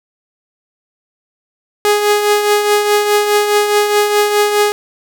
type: tone with tremolo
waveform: sawtooth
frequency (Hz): 415.3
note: G#4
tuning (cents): 0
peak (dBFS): -4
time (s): 1.85-4.72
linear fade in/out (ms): 0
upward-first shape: triangle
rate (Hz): 4.8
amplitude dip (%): 55
effects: none